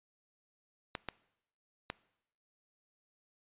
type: clicks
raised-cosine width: 0.3 ms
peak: -20 dBFS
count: 3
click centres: 0.952 / 1.087 / 1.901 s
effects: noise-tail reverb RT60 0.8 s tail -21 dB re dry + resampled to 8000 Hz